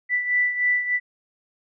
sine beating tone pair, 1975.5 / 1978.8 Hz, B6 / B6, 0 / +3 cents, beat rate 3.3 Hz, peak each -20 / -26 dBFS, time 0.09-1 s, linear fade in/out 50 ms, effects none

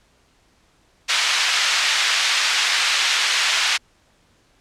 white band-pass noise, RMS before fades -19 dBFS, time 1.08-3.78 s, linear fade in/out 20 ms, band 1400 to 4200 Hz, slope 12 dB/octave, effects pink hiss -59 dBFS RMS until 4.6 s + low-pass 8000 Hz 12 dB/octave

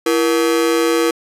45% pulse ring-modulated tone, 404.2 Hz, G#4, 47 cents flat, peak -10 dBFS, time 0.06-1.11 s, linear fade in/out 5 ms, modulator 69.9 Hz, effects resampled to 32000 Hz

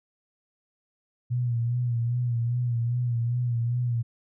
sine tone with vibrato, 120 Hz, B2, 49 cents flat, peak -23 dBFS, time 1.3-4.03 s, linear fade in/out 20 ms, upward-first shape sine, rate 2.5 Hz, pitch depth 52 cents each way, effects none

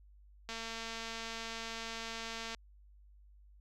click train, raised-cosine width 0.2 ms, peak -25 dBFS, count 468, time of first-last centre 0.49-2.547 s, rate 227 Hz, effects added 50 Hz sine -57 dBFS peak until 3.6 s

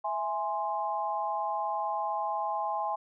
sine chord, E augmented, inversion none, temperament equal, 659.3 / 830.6 / 1046.5 Hz, E5 / G#5 / B#5, 0 / 0 / 0 cents, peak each -36 / -31 / -34 dBFS, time 0.04-2.96 s, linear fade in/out 10 ms, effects none

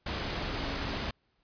sine tone in noise, 277.5 Hz, C#4, 2 cents sharp, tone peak -43 dBFS, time 0.57-1.03 s, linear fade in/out 5 ms, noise pink, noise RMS -34 dBFS, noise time 0.06-1.11 s, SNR -12 dB, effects pink hiss -74 dBFS RMS until 1.43 s + resampled to 11025 Hz

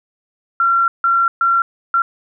sine tone bursts at uneven times, 1367 Hz, F6, 37 cents flat, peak -11 dBFS, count 4, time 0.6-0.88 / 1.04-1.28 / 1.41-1.62 / 1.94-2.02 s, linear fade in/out 2 ms, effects none

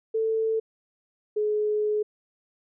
sine tone pair in turn, 444.1 / 422.9 Hz, A4 / G#4, +16 / +31 cents, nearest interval minor second, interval 85 cents, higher first, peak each -22 dBFS, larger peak neither, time 0.14-0.6 / 1.36-2.03 s, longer second, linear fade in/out 10 ms, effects none

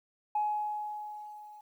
sine tone with level ramp, 842 Hz, G#5, 24 cents sharp, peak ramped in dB -25 to -48 dBFS, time 0.35-1.61 s, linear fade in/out 5 ms, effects tanh soft clip ceiling -22 dBFS + 11-bit

